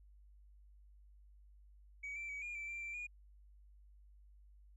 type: tone with pitch steps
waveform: sine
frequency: 2265 / 2342 / 2272 / 2421 / 2330 / 2361 / 2347 / 2439 Hz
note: C#7 / D7 / C#7 / D#7 / D7 / D7 / D7 / D#7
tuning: +37 / -5 / +42 / -48 / -14 / +9 / -2 / -35 cents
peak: -40 dBFS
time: 2.03-3.07 s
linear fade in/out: 10 ms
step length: 130 ms
effects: tanh soft clip ceiling -40 dBFS + added 50 Hz sine -59 dBFS peak until 4.76 s